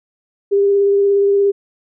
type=tone with vibrato; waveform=sine; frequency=400 Hz; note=G4; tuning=35 cents sharp; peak=-10 dBFS; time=0.51-1.52 s; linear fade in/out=20 ms; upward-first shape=sine; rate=17 Hz; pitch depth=13 cents each way; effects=none